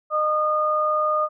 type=tone pair together; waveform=sine; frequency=611.5 / 1223 Hz; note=D#5 / D#6; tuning=-30 / -30 cents; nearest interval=octave; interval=1200 cents; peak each=-23 / -20 dBFS; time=0.1-1.29 s; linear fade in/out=50 ms; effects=none